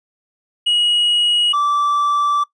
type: tone pair in turn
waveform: triangle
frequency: 2900 / 1164.2 Hz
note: F#7 / D6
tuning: -35 / -15 cents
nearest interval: octave + major third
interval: 1580 cents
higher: first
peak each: -12 dBFS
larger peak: neither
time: 0.66-1.53 / 1.53-2.44 s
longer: second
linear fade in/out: 10 ms
effects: noise-tail reverb RT60 0.1 s tail -19 dB re dry + resampled to 22050 Hz